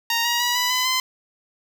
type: tone with pitch steps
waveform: 10% pulse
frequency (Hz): 930 / 949 / 968.4 / 988.2 / 1008.3 / 1028.9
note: A#5 / A#5 / B5 / B5 / B5 / C6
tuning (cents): -4 / +31 / -34 / +1 / +36 / -29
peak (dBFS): -11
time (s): 0.1-1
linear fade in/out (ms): 2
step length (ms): 150
effects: none